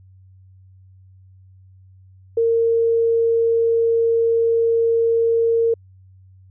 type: tone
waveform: sine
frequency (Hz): 459.4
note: A#4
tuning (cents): -25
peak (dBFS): -14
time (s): 2.37-5.74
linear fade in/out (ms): 5
effects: added 94 Hz sine -45 dBFS peak until 6.5 s